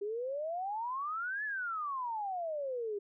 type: exponential two-way sweep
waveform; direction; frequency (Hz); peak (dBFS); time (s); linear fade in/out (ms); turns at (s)
sine; up then down; 396.5 to 1753 to 396.5; -34; 0.01-2.99; 10; 1.44
effects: none